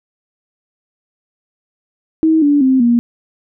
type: tone with pitch steps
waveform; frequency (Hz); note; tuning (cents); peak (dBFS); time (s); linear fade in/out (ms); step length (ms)
sine; 318.9 / 289.1 / 262 / 237.5; D#4 / D4 / C4 / A#3; +43 / -27 / +2 / +33; -8; 2.23-2.99; 0; 190
effects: none